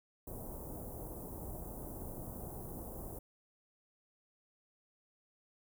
pink band-stop noise, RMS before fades -45 dBFS, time 0.27-3.19 s, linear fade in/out 5 ms, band 820 to 11000 Hz, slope 24 dB/octave, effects none

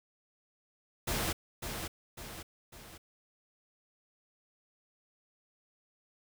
pink noise with echo, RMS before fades -33 dBFS, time 1.07-1.33 s, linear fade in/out 10 ms, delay 550 ms, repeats 3, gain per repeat -6 dB, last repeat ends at 2.98 s, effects none

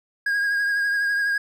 triangle tone with vibrato, 1635 Hz, G#6, 28 cents flat, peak -18 dBFS, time 0.26-1.38 s, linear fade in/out 5 ms, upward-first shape triangle, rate 12 Hz, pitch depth 32 cents each way, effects none

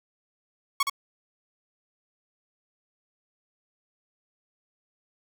sawtooth tone with echo, 1108.7 Hz, C#6, in tune, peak -17 dBFS, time 0.8-0.83 s, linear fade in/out 5 ms, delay 68 ms, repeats 1, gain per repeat -4 dB, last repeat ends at 0.898 s, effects none

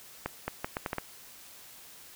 accelerating click train, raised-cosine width 0.5 ms, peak -16 dBFS, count 7, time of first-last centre 0.26-0.983 s, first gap 220 ms, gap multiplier 0.75, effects white hiss -51 dBFS RMS until 2.15 s

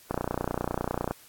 click train, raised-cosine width 1 ms, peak -13 dBFS, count 31, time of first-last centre 0.11-1.11 s, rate 30 Hz, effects white hiss -54 dBFS RMS until 1.28 s + AAC 64 kbps

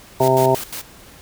white noise with tremolo, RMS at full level -29 dBFS, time 0.19-0.84 s, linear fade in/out 50 ms, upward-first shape square, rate 5.6 Hz, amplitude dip 80%
harmonic tone, 130.81 Hz, C3, in tune, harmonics 1 / 2 / 3 / 4 / 5 / 6 / 7, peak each -21 / -25 / -17 / -25 / -17 / -26 / -19 dBFS, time 0.2-0.55 s, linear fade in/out 5 ms
effects pink hiss -44 dBFS RMS until 1.21 s

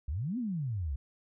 sine exponential two-way sweep, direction up then down, 63 to 261.6 to 63 Hz, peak -31 dBFS, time 0.08-0.96 s, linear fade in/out 5 ms, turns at 0.38 s, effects none

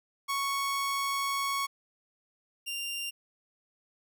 sawtooth tone pair in turn, 1108.7 / 2786 Hz, C#6 / F7, 0 / -5 cents, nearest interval octave + major third, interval 1595 cents, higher second, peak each -25 / -30 dBFS, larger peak first, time 0.28-1.67 / 2.66-3.11 s, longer first, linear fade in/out 20 ms, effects none

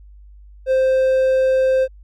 triangle tone, 523.3 Hz, C5, in tune, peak -11 dBFS, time 0.66-1.88 s, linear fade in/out 50 ms, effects added 50 Hz sine -40 dBFS peak until 2.03 s

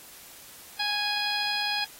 harmonic tone, 829 Hz, G#5, 3 cents flat, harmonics 1 / 2 / 3 / 4 / 5 / 6, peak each -33 / -33 / -33 / -33 / -33 / -33 dBFS, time 0.79-1.85 s, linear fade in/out 10 ms, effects white hiss -48 dBFS RMS until 1.99 s + AAC 48 kbps

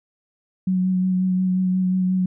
sine tone with vibrato, 185 Hz, F#3, in tune, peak -17 dBFS, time 0.67-2.26 s, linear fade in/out 5 ms, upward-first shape sine, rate 5.6 Hz, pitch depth 17 cents each way, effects none

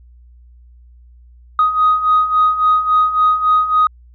sine beating tone pair, 1248 / 1251.6 Hz, D#6 / D#6, +5 / +10 cents, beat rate 3.6 Hz, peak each -16 / -11 dBFS, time 1.59-3.87 s, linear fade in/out 2 ms, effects tanh soft clip ceiling -5 dBFS + added 60 Hz sine -41 dBFS peak until 4.14 s

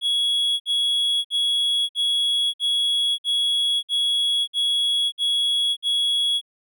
triangle tone bursts, 3346 Hz, G#7, 12 cents sharp, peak -17 dBFS, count 10, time 0.01-6.414 s, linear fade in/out 50 ms, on 590 ms, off 56 ms, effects none

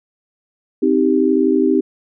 sine chord, C minor, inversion none, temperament just, 261.6 / 314 / 392.4 Hz, C4 / Eb4 / G4, 0 / +16 / +2 cents, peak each -16 dBFS, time 0.82-1.81 s, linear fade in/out 10 ms, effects none

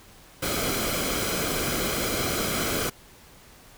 pink noise with comb filter, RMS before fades -27 dBFS, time 0.42-2.9 s, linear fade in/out 10 ms, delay 1.1 ms, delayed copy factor -0.6, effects pink hiss -51 dBFS RMS until 3.77 s

